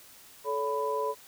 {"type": "tone cluster", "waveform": "sine", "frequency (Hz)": [434.8, 565, 995], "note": ["A4", "C#5", "B5"], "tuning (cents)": [-21, 33, 13], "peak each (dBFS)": [-31, -34, -31], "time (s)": [0.44, 1.15], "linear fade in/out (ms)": 50, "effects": ["white hiss -53 dBFS RMS until 1.27 s"]}